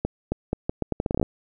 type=accelerating click train; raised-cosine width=2 ms; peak=-10 dBFS; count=14; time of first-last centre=0.05-1.229 s; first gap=270 ms; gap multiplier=0.78; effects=none